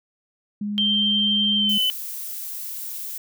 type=tone with vibrato; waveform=sine; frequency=206.6 Hz; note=G#3; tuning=9 cents flat; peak=-24 dBFS; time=0.61-1.78 s; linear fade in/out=5 ms; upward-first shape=sine; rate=20 Hz; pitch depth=9 cents each way
type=tone with pitch glide; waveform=sine; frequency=3144 to 3023 Hz; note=G7 to F#7; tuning=+4 to +36 cents; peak=-18 dBFS; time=0.78-1.9 s; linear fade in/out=0 ms; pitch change=-68 cents; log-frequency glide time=1.56-1.79 s
type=noise; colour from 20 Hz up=violet; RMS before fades=-32 dBFS; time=1.69-3.18 s; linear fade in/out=5 ms
effects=none